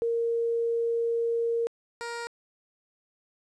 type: tone pair in turn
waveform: sine / 15% pulse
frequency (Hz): 464.4 / 470.1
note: A#4 / A#4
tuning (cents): -7 / +15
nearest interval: unison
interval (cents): 22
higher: second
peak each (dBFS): -24 / -27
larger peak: first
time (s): 0.02-1.67 / 2.01-2.27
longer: first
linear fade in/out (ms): 0
effects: resampled to 22050 Hz + 11-bit